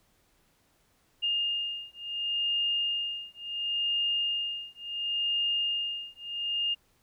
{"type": "beating tone pair", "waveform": "sine", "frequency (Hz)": [2825, 2825.71], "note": ["F7", "F7"], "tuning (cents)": [19, 20], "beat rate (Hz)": 0.71, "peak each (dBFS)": -31, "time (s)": [1.22, 6.75], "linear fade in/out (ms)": 20, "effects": ["pink hiss -68 dBFS RMS until 7.02 s"]}